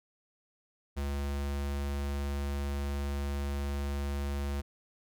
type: tone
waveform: square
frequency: 70.6 Hz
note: C#2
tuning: 32 cents sharp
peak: -32 dBFS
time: 0.96-4.62 s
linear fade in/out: 20 ms
effects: none